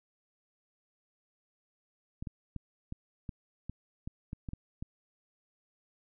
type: clicks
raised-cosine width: 5 ms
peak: -26 dBFS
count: 11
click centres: 2.225 / 2.272 / 2.563 / 2.924 / 3.292 / 3.696 / 4.075 / 4.331 / 4.488 / 4.534 / 4.825 s
effects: none